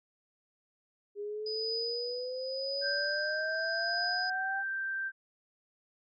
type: exponential sweep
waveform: sine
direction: up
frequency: 406.6 to 790 Hz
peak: -35 dBFS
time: 1.15-4.64 s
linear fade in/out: 50 ms
type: tone with tremolo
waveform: sine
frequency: 4978 Hz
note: D#8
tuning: in tune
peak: -32 dBFS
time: 1.46-4.3 s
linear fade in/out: 5 ms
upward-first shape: triangle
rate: 0.87 Hz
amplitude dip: 80%
type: tone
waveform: sine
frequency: 1568 Hz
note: G6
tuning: in tune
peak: -32 dBFS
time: 2.81-5.12 s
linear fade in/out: 50 ms
effects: none